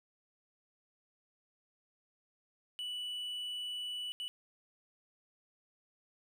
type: tone bursts at uneven times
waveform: triangle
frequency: 2960 Hz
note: F#7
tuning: in tune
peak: -36 dBFS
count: 2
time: 2.79-4.12 / 4.2-4.28 s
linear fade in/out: 0 ms
effects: none

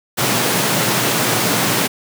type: high-pass noise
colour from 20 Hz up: pink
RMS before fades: -17 dBFS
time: 0.17-1.88 s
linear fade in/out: 20 ms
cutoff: 110 Hz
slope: 96 dB/octave
effects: none

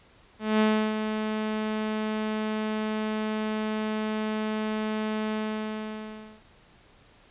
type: tone with ADSR envelope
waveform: sawtooth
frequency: 215.9 Hz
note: A3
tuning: 33 cents flat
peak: -15 dBFS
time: 0.39-6.43 s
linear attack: 210 ms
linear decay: 330 ms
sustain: -8 dB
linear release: 1100 ms
effects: pink hiss -57 dBFS RMS until 7.3 s + resampled to 8000 Hz

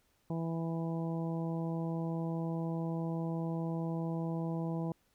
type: harmonic tone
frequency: 164.81 Hz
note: E3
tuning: in tune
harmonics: 1 / 2 / 3 / 4 / 5 / 6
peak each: -34 / -40 / -44 / -46 / -48 / -50 dBFS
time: 0.3-4.92 s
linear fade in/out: 2 ms
effects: pink hiss -73 dBFS RMS until 5.14 s

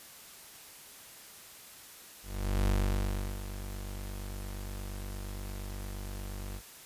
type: tone with ADSR envelope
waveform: 35% pulse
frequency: 48.59 Hz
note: G1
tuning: 15 cents flat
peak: -23 dBFS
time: 2.22-6.62 s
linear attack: 450 ms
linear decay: 720 ms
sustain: -13 dB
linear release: 60 ms
effects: white hiss -51 dBFS RMS until 6.85 s + resampled to 32000 Hz

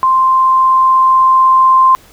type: tone with level ramp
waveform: sine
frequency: 1046 Hz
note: C6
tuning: 1 cent flat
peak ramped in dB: -7 to -4 dBFS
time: 0.03-1.95 s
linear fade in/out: 0 ms
effects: pink hiss -43 dBFS RMS until 2.12 s

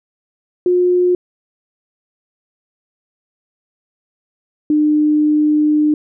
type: tone pair in turn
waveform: sine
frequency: 358.7 / 301.6 Hz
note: F4 / D4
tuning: +46 / +46 cents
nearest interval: minor third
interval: 300 cents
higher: first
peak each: -10 dBFS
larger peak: neither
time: 0.66-1.15 / 4.7-5.94 s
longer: second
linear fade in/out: 2 ms
effects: none

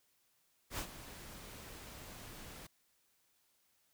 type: noise with ADSR envelope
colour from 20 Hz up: pink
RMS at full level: -38 dBFS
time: 0.7-2.67 s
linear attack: 85 ms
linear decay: 76 ms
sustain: -13 dB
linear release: 8 ms
effects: white hiss -75 dBFS RMS until 3.93 s

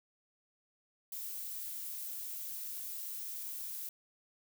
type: noise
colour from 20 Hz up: violet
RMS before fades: -42 dBFS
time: 1.12-3.89 s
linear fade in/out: 2 ms
effects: none

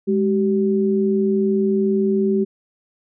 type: tone pair together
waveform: sine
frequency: 206.8 / 384.3 Hz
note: G#3 / G4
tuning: -7 / -34 cents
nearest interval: major seventh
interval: 1073 cents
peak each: -18 dBFS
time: 0.07-2.45 s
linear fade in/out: 20 ms
effects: none

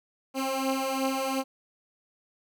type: beating tone pair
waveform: 15% pulse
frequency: 264.7 / 267.5 Hz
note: C4 / C4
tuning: +20 / +38 cents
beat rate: 2.8 Hz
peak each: -25 / -22 dBFS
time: 0.34-1.44 s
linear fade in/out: 50 ms
effects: none

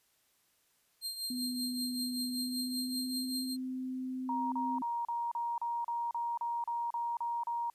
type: tone with tremolo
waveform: sawtooth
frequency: 4186 Hz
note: C8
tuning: in tune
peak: -31 dBFS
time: 1.01-3.57 s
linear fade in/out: 50 ms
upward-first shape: triangle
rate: 5.2 Hz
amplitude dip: 70%
type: tone with pitch glide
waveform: sine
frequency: 249.1 to 257.6 Hz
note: B3 to C4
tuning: +15 to -27 cents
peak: -35 dBFS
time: 1.3-4.82 s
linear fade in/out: 5 ms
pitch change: +58 cents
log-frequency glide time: 2.23-3.44 s
type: tone bursts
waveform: sine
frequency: 941 Hz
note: A#5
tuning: 16 cents sharp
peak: -32 dBFS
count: 13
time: 4.29-7.7 s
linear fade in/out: 2 ms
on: 230 ms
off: 35 ms
effects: white hiss -72 dBFS RMS until 7.74 s + resampled to 32000 Hz

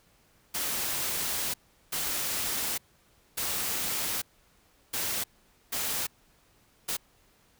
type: noise bursts at uneven times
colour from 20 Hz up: white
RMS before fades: -31 dBFS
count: 6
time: 0.54-1.54 / 1.92-2.78 / 3.37-4.22 / 4.93-5.24 / 5.72-6.07 / 6.88-6.97 s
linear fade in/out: 10 ms
effects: pink hiss -64 dBFS RMS until 7.59 s

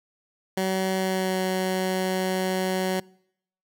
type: tone with pitch glide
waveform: 15% pulse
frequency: 189.1 to 186.82 Hz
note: F#3 to F#3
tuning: +38 to +17 cents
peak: -17 dBFS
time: 0.57-3 s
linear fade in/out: 5 ms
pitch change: -21 cents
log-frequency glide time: 0.96-1.39 s
effects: noise-tail reverb RT60 0.7 s tail -25 dB re dry

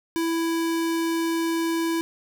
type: tone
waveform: square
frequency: 330.8 Hz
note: E4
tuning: 6 cents sharp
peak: -23 dBFS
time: 0.16-2.01 s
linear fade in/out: 0 ms
effects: none

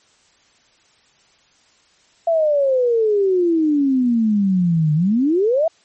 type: exponential two-way sweep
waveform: sine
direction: down then up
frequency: 680 to 148.6 to 680 Hz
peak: -13 dBFS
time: 2.27-5.68 s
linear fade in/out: 5 ms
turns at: 4.94 s
effects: white hiss -56 dBFS RMS until 5.84 s + MP3 32 kbps

